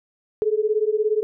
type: beating tone pair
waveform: sine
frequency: 420 / 437 Hz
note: G#4 / A4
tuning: +19 / -12 cents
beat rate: 17 Hz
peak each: -21 dBFS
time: 0.42-1.23 s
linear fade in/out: 0 ms
effects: none